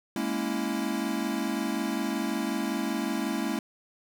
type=chord; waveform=square; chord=A# half-diminished seventh; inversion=third; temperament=equal; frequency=207.7 / 233.1 / 277.2 / 329.6 Hz; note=G#3 / A#3 / C#4 / E4; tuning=0 / 0 / 0 / 0 cents; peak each=-34 dBFS; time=0.16-3.59 s; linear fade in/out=2 ms; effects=none